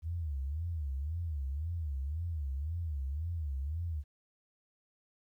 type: tone with vibrato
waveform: sine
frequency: 75.9 Hz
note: D#2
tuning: 42 cents flat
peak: -33 dBFS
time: 0.02-4.04 s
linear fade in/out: 50 ms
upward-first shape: sine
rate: 1.9 Hz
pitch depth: 220 cents each way
effects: 12-bit